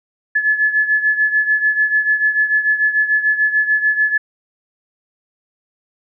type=beating tone pair; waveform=sine; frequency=1716 / 1722.8 Hz; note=A6 / A6; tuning=-44 / -37 cents; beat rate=6.8 Hz; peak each=-14 / -19 dBFS; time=0.35-4.18 s; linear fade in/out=10 ms; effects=none